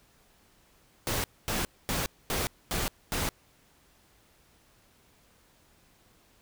pink noise bursts, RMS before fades -30 dBFS, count 6, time 1.07-3.29 s, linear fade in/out 0 ms, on 170 ms, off 240 ms, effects pink hiss -63 dBFS RMS until 6.41 s

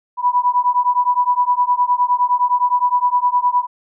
sine beating tone pair, 980 / 989.7 Hz, B5 / B5, -14 / +3 cents, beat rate 9.7 Hz, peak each -16 dBFS, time 0.17-3.67 s, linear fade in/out 50 ms, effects none

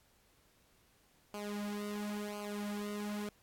sawtooth tone with flanger, 206.9 Hz, G#3, 6 cents flat, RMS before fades -40 dBFS, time 1.34-3.29 s, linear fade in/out 0 ms, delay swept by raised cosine 0.54 to 3.64 ms, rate 0.96 Hz, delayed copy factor -0.85, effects pink hiss -69 dBFS RMS until 3.42 s + AAC 64 kbps

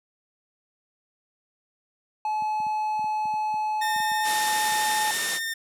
triangle tone, 857 Hz, A5, 46 cents flat, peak -22 dBFS, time 2.25-5.11 s, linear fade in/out 2 ms
clicks, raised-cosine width 5 ms, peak -28 dBFS, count 12, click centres 2.422 / 2.602 / 2.667 / 2.994 / 3.043 / 3.255 / 3.339 / 3.541 / 3.962 / 4.002 / 4.117 / 4.721 s
sawtooth tone with vibrato, 1816 Hz, A#6, 46 cents flat, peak -24 dBFS, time 3.81-5.54 s, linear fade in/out 10 ms, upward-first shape square, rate 15 Hz, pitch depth 9 cents each way
white low-pass noise, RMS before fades -31 dBFS, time 4.23-5.4 s, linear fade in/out 50 ms, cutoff 12000 Hz, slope 96 dB/octave
effects high-pass 200 Hz 12 dB/octave

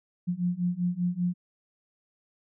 sine beating tone pair, 174.61 / 179.71 Hz, F3 / F3, 0 / +50 cents, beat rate 5.1 Hz, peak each -29 / -28 dBFS, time 0.27-1.34 s, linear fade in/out 20 ms, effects none

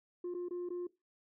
sine tone with dropouts, 354 Hz, F4, 23 cents sharp, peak -34 dBFS, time 0.24-0.87 s, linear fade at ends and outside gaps 5 ms, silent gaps 0.341-0.347 / 0.486-0.508 / 0.69-0.703 s, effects noise-tail reverb RT60 0.2 s tail -19 dB re dry + tanh soft clip ceiling -35 dBFS

